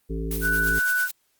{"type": "harmonic tone", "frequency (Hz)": 55, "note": "A1", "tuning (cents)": 0, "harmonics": [1, 3, 5, 7, 8], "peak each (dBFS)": [-28, -33, -35, -36, -37], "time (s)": [0.09, 0.8], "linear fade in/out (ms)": 20}
{"type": "noise with tremolo", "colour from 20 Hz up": "blue", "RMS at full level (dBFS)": -30, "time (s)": [0.31, 1.11], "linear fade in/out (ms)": 2, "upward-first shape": "sine", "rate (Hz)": 9, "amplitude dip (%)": 55}
{"type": "tone", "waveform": "sine", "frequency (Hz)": 1489, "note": "F#6", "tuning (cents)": 11, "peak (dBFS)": -20, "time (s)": [0.41, 1.09], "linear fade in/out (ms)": 50}
{"effects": ["white hiss -68 dBFS RMS until 1.39 s", "Opus 32 kbps"]}